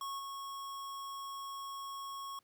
square tone with level steps, 1100 Hz, C#6, 14 cents flat, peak -39 / -42 dBFS, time 0.01-2.39 s, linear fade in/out 2 ms, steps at 0.18 s, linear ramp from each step 20 ms, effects pink hiss -75 dBFS RMS until 2.43 s + high-pass 60 Hz 12 dB/octave

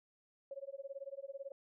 sine tone with tremolo, 550 Hz, C#5, 14 cents flat, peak -40 dBFS, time 0.51-1.52 s, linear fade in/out 2 ms, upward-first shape sine, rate 18 Hz, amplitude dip 100%, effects none

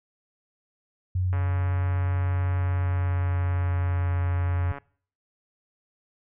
sine tone with pitch glide, 91.7 to 89.14 Hz, F#2 to F2, -15 to +36 cents, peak -22 dBFS, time 1.15-4.72 s, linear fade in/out 5 ms, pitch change -49 cents, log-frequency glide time 2.46-4.11 s
click train, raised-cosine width 0.5 ms, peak -22 dBFS, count 488, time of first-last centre 1.33-4.784 s, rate 141 Hz
effects noise-tail reverb RT60 0.5 s tail -23 dB re dry + low-pass 2000 Hz 12 dB/octave

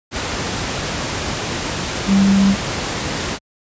sine tone in noise, 196 Hz, G3, in tune, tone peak -10 dBFS, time 2.06-2.56 s, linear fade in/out 50 ms, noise pink, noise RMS -22 dBFS, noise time 0.11-3.39 s, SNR +9 dB, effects high-pass 60 Hz 12 dB/octave + resampled to 16000 Hz

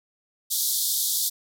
white band-pass noise, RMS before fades -25 dBFS, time 0.5-1.3 s, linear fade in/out 20 ms, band 3400 to 16000 Hz, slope 96 dB/octave, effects none

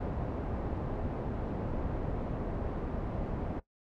pink low-pass noise, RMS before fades -35 dBFS, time 0-3.6 s, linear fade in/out 10 ms, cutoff 700 Hz, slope 12 dB/octave, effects noise-tail reverb RT60 0.1 s tail -18 dB re dry

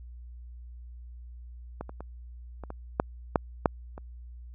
clicks, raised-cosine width 1 ms, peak -21 / -27 / -26 / -26 / -24 / -8 / -7 / -6 / -27 dBFS, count 9, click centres 1.81 / 1.894 / 2.006 / 2.637 / 2.704 / 2.999 / 3.358 / 3.658 / 3.979 s, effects added 60 Hz sine -42 dBFS peak until 4.54 s

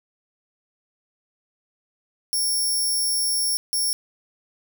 15% pulse tone bursts at uneven times, 5480 Hz, F8, 34 cents flat, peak -15 dBFS, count 2, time 2.33-3.57 / 3.73-3.93 s, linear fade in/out 0 ms, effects none

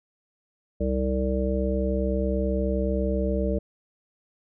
harmonic tone with a mistuned harmonic, 64.7 Hz, C2, 19 cents flat, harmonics 1 / 3 / 5 / 7 / 9, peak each -26 / -28 / -32 / -30 / -30 dBFS, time 0.8-3.59 s, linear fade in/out 10 ms, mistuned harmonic 1, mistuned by +39 cents, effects none

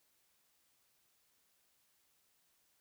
silence, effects white hiss -75 dBFS RMS until 2.8 s

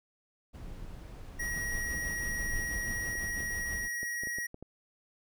brown noise, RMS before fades -44 dBFS, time 0.53-3.15 s, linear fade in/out 20 ms
square tone, 1901 Hz, A#6, 33 cents sharp, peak -34 dBFS, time 1.39-4.47 s, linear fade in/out 10 ms
brown noise with tremolo, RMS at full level -38 dBFS, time 1.39-3.89 s, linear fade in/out 50 ms, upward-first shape triangle, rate 6.1 Hz, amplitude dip 55%
clicks, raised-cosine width 2 ms, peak -31 dBFS, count 8, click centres 3.154 / 3.405 / 4.031 / 4.235 / 4.272 / 4.385 / 4.544 / 4.626 s
effects none

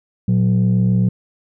sine tone pair together, 116.54 / 183.88 Hz, A#2 / F#3, 0 / -10 cents, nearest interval minor sixth, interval 790 cents, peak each -13 dBFS, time 0.28-1.09 s, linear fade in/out 5 ms, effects tanh soft clip ceiling -9 dBFS

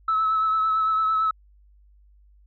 sine tone with vibrato, 1300 Hz, E6, 24 cents flat, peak -18 dBFS, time 0.08-1.31 s, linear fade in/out 5 ms, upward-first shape sine, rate 8.9 Hz, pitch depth 22 cents each way, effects tanh soft clip ceiling -15 dBFS + added 50 Hz sine -52 dBFS peak until 2.46 s

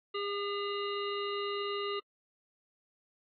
harmonic tone with a mistuned harmonic, 405 Hz, G#4, 43 cents flat, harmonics 1 / 3 / 5 / 7 / 9 / 10, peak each -35 / -38 / -45 / -41 / -48 / -49 dBFS, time 0.14-2 s, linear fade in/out 10 ms, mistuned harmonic 9, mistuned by +37 cents, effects AAC 32 kbps

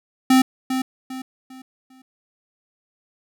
square tone with echo, 260.1 Hz, C4, 10 cents flat, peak -12 dBFS, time 0.3-0.42 s, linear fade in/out 5 ms, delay 400 ms, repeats 4, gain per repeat -9 dB, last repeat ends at 2.02 s, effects none

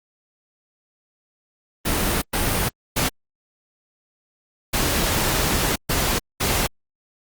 pink noise bursts at uneven times, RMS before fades -21 dBFS, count 6, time 1.85-2.22 / 2.33-2.69 / 2.96-3.09 / 4.73-5.76 / 5.89-6.19 / 6.4-6.67 s, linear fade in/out 10 ms, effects Opus 32 kbps

